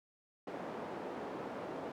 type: band-pass noise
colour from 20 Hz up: white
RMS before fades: -43 dBFS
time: 0.47-1.92 s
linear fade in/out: 5 ms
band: 220 to 620 Hz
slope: 12 dB/octave
effects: none